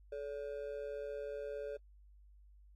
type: ring-modulated tone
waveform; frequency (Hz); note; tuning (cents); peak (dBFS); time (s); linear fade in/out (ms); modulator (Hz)
triangle; 501; B4; +25; -35; 0.12-1.77; 5; 68.5
effects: added 50 Hz sine -58 dBFS peak until 2.75 s + AAC 48 kbps